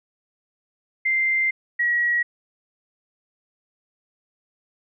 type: tone pair in turn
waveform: sine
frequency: 2089 / 1913.1 Hz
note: C7 / A#6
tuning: -3 / +44 cents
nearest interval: major second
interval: 153 cents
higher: first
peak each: -18 dBFS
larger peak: neither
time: 1.05-1.51 / 1.79-2.23 s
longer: first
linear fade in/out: 10 ms
effects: none